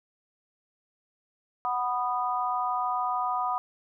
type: chord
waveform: sine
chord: B major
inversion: second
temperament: just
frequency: 740.8 / 987.8 / 1234.7 Hz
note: F#5 / B5 / D#6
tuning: +2 / 0 / -14 cents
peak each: -30 dBFS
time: 1.65-3.58 s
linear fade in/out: 0 ms
effects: none